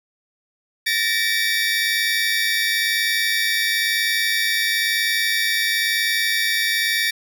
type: tone cluster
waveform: 25% pulse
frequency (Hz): 1771 / 1872 / 2304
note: A6 / A#6 / D7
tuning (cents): +11 / +7 / -34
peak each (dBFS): -19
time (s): 0.86-7.11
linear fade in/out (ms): 10
effects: none